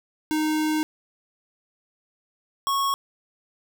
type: tone pair in turn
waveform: square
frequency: 309.2 / 1101.9 Hz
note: D#4 / C#6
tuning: -11 / -11 cents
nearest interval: octave + minor seventh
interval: 2200 cents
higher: second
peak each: -22 / -22 dBFS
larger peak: neither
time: 0.31-0.83 / 2.67-2.94 s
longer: first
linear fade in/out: 0 ms
effects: none